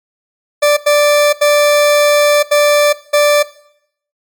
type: tone bursts at uneven times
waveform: 40% pulse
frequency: 587.3 Hz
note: D5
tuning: in tune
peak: -6 dBFS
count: 5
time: 0.62-0.77 / 0.86-1.33 / 1.41-2.43 / 2.51-2.93 / 3.13-3.43 s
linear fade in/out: 10 ms
effects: noise-tail reverb RT60 0.7 s tail -18 dB re dry + MP3 96 kbps